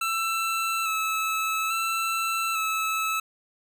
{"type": "tone with vibrato", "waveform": "25% pulse", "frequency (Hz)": 1318.5, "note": "E6", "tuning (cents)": 0, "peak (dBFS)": -21, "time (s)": [0.01, 3.2], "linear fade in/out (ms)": 5, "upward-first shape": "square", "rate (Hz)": 0.59, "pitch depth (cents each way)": 21, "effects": []}